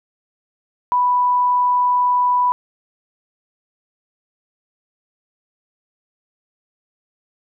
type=tone; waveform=sine; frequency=987.8 Hz; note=B5; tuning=in tune; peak=-13 dBFS; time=0.92-2.52 s; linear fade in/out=0 ms; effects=none